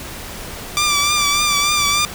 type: tone with vibrato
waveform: 10% pulse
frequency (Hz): 1174.7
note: D6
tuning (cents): 0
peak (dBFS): -6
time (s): 0.77-2.05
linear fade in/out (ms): 0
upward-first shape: triangle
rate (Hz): 3.4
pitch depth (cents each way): 46
effects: pink hiss -31 dBFS RMS until 2.14 s